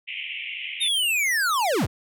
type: band-pass noise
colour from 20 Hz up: pink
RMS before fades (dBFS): -33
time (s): 0.07-0.89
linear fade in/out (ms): 20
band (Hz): 2100 to 3100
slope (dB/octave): 96
type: linear sweep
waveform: square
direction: down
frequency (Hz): 3729 to 38.89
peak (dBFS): -21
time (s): 0.8-1.87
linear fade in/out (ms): 20
effects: none